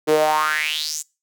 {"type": "tone with high-pass filter sweep", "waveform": "sawtooth", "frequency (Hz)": 153.4, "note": "D#3", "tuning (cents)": -24, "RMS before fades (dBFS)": -20, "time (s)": [0.07, 1.03], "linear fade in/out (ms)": 20, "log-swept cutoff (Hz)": [380, 7700], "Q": 5.9, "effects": ["noise-tail reverb RT60 0.3 s tail -24 dB re dry"]}